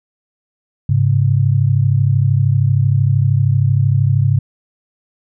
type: tone pair together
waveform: sine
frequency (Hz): 103.4 / 136.35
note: G#2 / C#3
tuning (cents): -7 / -28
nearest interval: perfect fourth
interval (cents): 479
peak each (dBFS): -13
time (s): 0.89-4.39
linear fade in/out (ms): 5
effects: none